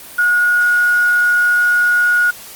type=tone with quantisation; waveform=sine; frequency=1447 Hz; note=F#6; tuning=39 cents flat; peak=-10 dBFS; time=0.18-2.31 s; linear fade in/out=10 ms; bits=5; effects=white hiss -35 dBFS RMS until 2.55 s + Opus 32 kbps